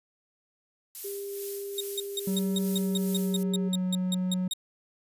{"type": "noise with tremolo", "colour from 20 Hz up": "violet", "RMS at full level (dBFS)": -35, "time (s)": [0.95, 3.43], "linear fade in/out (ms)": 0, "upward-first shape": "sine", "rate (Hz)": 2.4, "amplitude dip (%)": 55}
{"type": "tone", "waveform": "sine", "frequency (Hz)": 400, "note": "G4", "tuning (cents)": 35, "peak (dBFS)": -34, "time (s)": [1.04, 3.69], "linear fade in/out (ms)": 10}
{"type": "tone bursts", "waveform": "sawtooth", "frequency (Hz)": 3733, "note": "A#7", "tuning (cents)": 2, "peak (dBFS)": -25, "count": 15, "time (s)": [1.78, 4.535], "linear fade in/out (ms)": 2, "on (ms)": 25, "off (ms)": 170}
{"type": "tone with pitch glide", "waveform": "triangle", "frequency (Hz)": [190, 183.63], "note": ["F#3", "F#3"], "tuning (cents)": [46, -13], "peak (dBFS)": -24, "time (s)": [2.27, 4.48], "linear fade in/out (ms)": 5, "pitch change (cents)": -59, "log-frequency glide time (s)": [2.58, 3.86]}
{"effects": ["resampled to 32000 Hz"]}